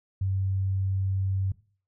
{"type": "tone", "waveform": "sine", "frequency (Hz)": 96, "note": "G2", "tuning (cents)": -36, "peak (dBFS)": -24, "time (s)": [0.21, 1.52], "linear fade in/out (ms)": 5, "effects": ["noise-tail reverb RT60 0.4 s tail -18 dB re dry"]}